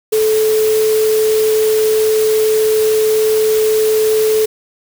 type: tone in noise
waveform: sine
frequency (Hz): 434.6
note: A4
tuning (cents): -21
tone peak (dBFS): -10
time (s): 0.12-4.46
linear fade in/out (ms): 10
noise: white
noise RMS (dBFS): -24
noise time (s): 0.12-4.46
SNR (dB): +11
effects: none